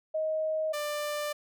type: tone pair in turn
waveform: sine / sawtooth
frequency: 628 / 592.8 Hz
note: D#5 / D5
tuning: +16 / +16 cents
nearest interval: minor second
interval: 100 cents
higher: first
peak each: -27 dBFS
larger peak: neither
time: 0.14-0.73 / 0.73-1.33 s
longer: second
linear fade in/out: 10 ms
effects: none